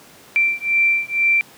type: beating tone pair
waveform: sine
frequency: 2349 / 2351.1 Hz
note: D7 / D7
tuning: 0 / +1 cents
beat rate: 2.1 Hz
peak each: -18 dBFS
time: 0.36-1.41 s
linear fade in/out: 0 ms
effects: pink hiss -45 dBFS RMS until 1.57 s + high-pass 150 Hz 12 dB/octave